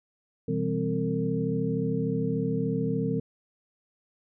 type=tone cluster; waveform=sine; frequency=124.3 / 163.8 / 197.2 / 260.7 / 453.4 Hz; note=B2 / E3 / G3 / C4 / A#4; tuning=+12 / -11 / +11 / -6 / -48 cents; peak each=-33 / -30 / -32 / -31 / -31 dBFS; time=0.48-3.2 s; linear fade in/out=5 ms; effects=none